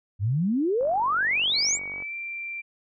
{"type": "exponential sweep", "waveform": "sine", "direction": "up", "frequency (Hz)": [91.5, 7840], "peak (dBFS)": -21, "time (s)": [0.19, 1.79], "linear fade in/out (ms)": 50}
{"type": "click train", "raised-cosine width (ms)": 1, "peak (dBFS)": -30, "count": 59, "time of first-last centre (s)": [0.81, 2.023], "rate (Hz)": 47.8}
{"type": "tone with pitch glide", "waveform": "sine", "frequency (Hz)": [2257, 2358], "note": ["C#7", "D7"], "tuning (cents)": [31, 6], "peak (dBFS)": -31, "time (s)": [1.53, 2.62], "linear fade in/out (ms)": 20, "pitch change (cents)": 75, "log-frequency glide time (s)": [1.92, 2.14]}
{"effects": []}